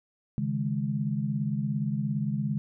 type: chord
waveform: sine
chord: C# suspended second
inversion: none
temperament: just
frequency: 138.59 / 155.92 / 207.9 Hz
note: C#3 / D#3 / G#3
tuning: 0 / +4 / +2 cents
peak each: -30 / -32 / -30 dBFS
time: 0.38-2.58 s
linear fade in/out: 0 ms
effects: none